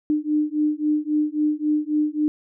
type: beating tone pair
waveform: sine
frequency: 300 / 303.7 Hz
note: D4 / D#4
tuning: +37 / -42 cents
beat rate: 3.7 Hz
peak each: -22 dBFS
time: 0.1-2.28 s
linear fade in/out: 0 ms
effects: none